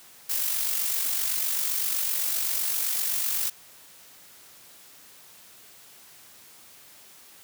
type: noise with amplitude modulation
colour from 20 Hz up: blue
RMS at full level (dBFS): -25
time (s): 0.29-3.5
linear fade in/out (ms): 10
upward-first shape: sine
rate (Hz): 47.8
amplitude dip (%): 45
effects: white hiss -51 dBFS RMS until 7.43 s + high-pass 80 Hz 12 dB/octave